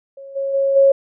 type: tone with level steps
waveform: sine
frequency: 548 Hz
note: C#5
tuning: 20 cents flat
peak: -33 / -19 / -14 / -8 dBFS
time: 0.17-0.92 s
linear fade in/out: 5 ms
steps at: 0.35 / 0.53 / 0.75 s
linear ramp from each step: 20 ms
effects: none